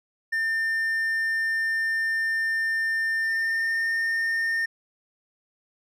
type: tone with pitch glide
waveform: triangle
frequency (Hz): 1800 to 1819.9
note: A6 to A#6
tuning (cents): +39 to -42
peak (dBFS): -21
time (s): 0.32-4.66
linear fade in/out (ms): 10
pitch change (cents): +19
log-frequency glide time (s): 3.2-3.9
effects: none